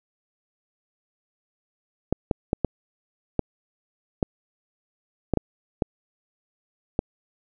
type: clicks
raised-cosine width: 2 ms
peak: -7 dBFS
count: 10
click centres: 2.126 / 2.312 / 2.531 / 2.647 / 3.393 / 4.228 / 5.337 / 5.373 / 5.822 / 6.991 s
effects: none